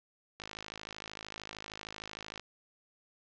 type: click train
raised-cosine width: 0.2 ms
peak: -24 dBFS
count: 107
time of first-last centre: 0.4-2.396 s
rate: 53.1 Hz
effects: low-pass 6000 Hz 12 dB/octave